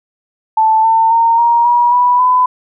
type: tone with pitch steps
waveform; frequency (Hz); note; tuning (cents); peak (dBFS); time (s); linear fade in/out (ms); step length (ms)
sine; 880 / 899.5 / 919.5 / 939.9 / 960.8 / 982.1 / 1003.9; A5 / A5 / A#5 / A#5 / B5 / B5 / B5; 0 / +38 / -24 / +14 / -48 / -10 / +28; -7; 0.57-2.46; 5; 270
effects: none